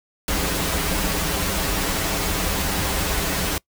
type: noise with comb filter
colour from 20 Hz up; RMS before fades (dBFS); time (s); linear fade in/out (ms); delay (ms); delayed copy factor
pink; -23; 0.28-3.58; 2; 8.4; -0.8
effects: noise-tail reverb RT60 0.1 s tail -23 dB re dry